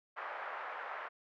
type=band-pass noise; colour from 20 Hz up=white; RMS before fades=-43 dBFS; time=0.16-1.09 s; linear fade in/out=20 ms; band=570 to 1700 Hz; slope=24 dB/octave; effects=none